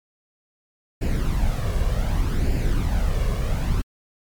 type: noise with flanger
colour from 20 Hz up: brown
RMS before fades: -21 dBFS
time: 1.01-3.82 s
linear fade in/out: 10 ms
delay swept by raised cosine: 0.41 to 1.81 ms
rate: 0.66 Hz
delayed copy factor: +0.55
effects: MP3 96 kbps